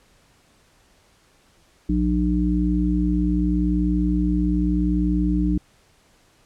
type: harmonic tone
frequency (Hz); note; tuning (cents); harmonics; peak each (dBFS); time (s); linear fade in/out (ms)
60.4; B1; -38; 1 / 3 / 5; -22 / -22 / -22; 1.89-5.58; 5
effects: pink hiss -58 dBFS RMS until 6.45 s + low-pass 10000 Hz 12 dB/octave